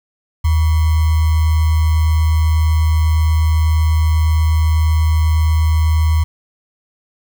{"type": "tone with sample-and-hold", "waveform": "sine", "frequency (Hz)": 79.1, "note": "D#2", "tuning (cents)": 29, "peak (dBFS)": -10, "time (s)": [0.44, 6.24], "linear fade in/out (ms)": 10, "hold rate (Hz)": 1050, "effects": []}